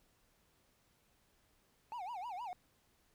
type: tone with vibrato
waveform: triangle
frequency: 837 Hz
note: G#5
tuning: 13 cents sharp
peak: -39 dBFS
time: 1.92-2.53 s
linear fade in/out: 0 ms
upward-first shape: sine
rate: 6.4 Hz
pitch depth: 280 cents each way
effects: pink hiss -73 dBFS RMS until 3.14 s